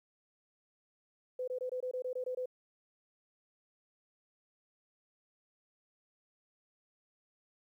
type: tone bursts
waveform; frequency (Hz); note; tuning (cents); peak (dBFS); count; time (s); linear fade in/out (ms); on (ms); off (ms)
sine; 506; B4; +42; -34; 10; 1.39-2.458; 5; 87; 22
effects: 12-bit